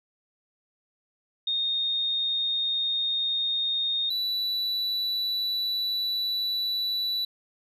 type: tone pair in turn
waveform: sine / triangle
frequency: 3689 / 3954 Hz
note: A#7 / B7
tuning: -19 / +1 cents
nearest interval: minor second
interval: 120 cents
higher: second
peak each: -24 / -24 dBFS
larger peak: neither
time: 1.47-4.1 / 4.1-7.25 s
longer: second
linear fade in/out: 5 ms
effects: resampled to 32000 Hz